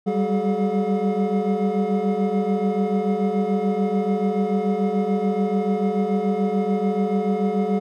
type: tone cluster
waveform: triangle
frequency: 191.6 / 198.5 / 383.5 / 427.4 / 715 Hz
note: G3 / G3 / G4 / G#4 / F5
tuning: -39 / +22 / -38 / +50 / +41 cents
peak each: -22 / -22 / -30 / -22 / -27 dBFS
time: 0.06-7.8 s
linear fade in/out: 20 ms
effects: none